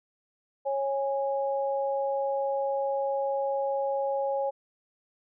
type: tone pair together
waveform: sine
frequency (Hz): 549.6 / 825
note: C#5 / G#5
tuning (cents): -15 / -12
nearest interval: perfect fifth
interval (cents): 703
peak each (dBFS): -27 / -31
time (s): 0.65-4.51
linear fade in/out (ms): 20
effects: none